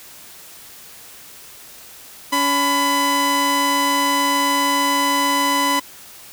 sawtooth tone pair together, 281.9 / 1000 Hz, C#4 / B5, +29 / +21 cents, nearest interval octave + minor seventh, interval 2192 cents, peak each -18 / -13 dBFS, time 2.32-5.8 s, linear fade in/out 10 ms, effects white hiss -41 dBFS RMS until 6.32 s

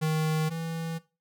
square tone pair in turn, 156.7 / 164.22 Hz, D#3 / E3, +13 / -6 cents, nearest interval minor second, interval 81 cents, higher second, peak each -25 / -32 dBFS, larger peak first, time 0.01-0.5 / 0.5-0.99 s, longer neither, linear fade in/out 20 ms, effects noise-tail reverb RT60 0.3 s tail -19 dB re dry

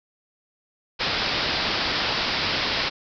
white low-pass noise, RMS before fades -25 dBFS, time 0.99-2.9 s, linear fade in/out 20 ms, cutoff 5200 Hz, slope 96 dB/octave, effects none

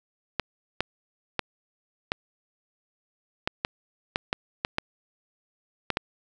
clicks, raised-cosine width 0.3 ms, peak -8 dBFS, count 12, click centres 0.397 / 0.806 / 1.393 / 2.119 / 3.475 / 3.649 / 4.159 / 4.329 / 4.649 / 4.784 / 5.903 / 5.971 s, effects none

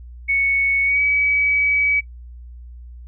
sine tone with pitch glide, 2217 to 2278 Hz, C#7 to C#7, 0 to +47 cents, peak -15 dBFS, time 0.28-2.01 s, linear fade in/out 20 ms, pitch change +47 cents, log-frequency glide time 0.84-1.01 s, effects noise-tail reverb RT60 0.1 s tail -18 dB re dry + added 60 Hz sine -35 dBFS peak until 3.07 s

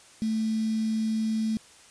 sine tone with quantisation, 220 Hz, A3, in tune, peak -24 dBFS, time 0.22-1.57 s, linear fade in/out 0 ms, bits 7, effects white hiss -53 dBFS RMS until 1.9 s + resampled to 22050 Hz

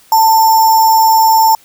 sine tone with sample-and-hold, 890 Hz, A5, 20 cents sharp, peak -5 dBFS, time 0.12-1.55 s, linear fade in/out 2 ms, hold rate 6300 Hz, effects white hiss -46 dBFS RMS until 1.64 s

